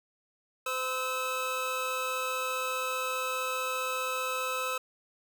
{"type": "tone pair together", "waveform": "25% pulse", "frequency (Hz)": [512, 1297.6], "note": ["C5", "E6"], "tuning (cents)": [-38, -28], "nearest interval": "octave + major third", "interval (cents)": 1610, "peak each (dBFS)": [-31, -28], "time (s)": [0.66, 4.78], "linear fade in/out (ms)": 5, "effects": []}